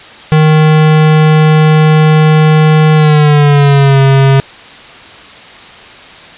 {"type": "tone with pitch glide", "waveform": "square", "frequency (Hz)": [155.2, 135.89], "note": ["D#3", "C#3"], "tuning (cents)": [-4, -34], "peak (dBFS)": -4, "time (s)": [0.32, 4.4], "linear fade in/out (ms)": 0, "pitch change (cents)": -230, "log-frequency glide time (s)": [2.95, 4], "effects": ["white hiss -32 dBFS RMS until 6.37 s", "resampled to 8000 Hz"]}